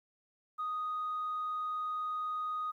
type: tone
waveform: sine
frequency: 1244 Hz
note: D#6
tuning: 1 cent flat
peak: -32 dBFS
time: 0.58-2.72 s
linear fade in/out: 20 ms
effects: tanh soft clip ceiling -30 dBFS + 12-bit